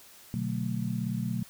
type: chord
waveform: sine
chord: B minor seventh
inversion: none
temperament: just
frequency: 123.47 / 148.16 / 185.21 / 222.2 Hz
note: B2 / D3 / F#3 / A3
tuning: 0 / +16 / +2 / +17 cents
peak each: -33 / -38 / -33 / -34 dBFS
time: 0.34-1.43 s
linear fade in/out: 0 ms
effects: white hiss -53 dBFS RMS until 1.49 s